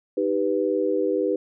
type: chord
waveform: sine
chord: Eb augmented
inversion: none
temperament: equal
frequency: 311.1 / 392 / 493.9 Hz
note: Eb4 / G4 / B4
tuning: 0 / 0 / 0 cents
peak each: -26 / -24 / -24 dBFS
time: 0.17-1.36 s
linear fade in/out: 5 ms
effects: none